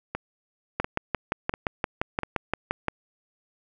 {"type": "two click trains", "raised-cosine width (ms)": 0.5, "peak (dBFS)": [-14, -9], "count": [4, 13], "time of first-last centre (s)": [[0.15, 2.233], [0.8, 2.883]], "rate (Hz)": [1.44, 5.76], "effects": []}